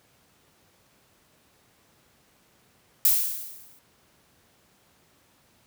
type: noise with exponential decay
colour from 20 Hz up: violet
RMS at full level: -17 dBFS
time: 3.05-3.79 s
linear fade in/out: 2 ms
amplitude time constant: 160 ms
effects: pink hiss -62 dBFS RMS until 5.66 s + high-pass 80 Hz 12 dB/octave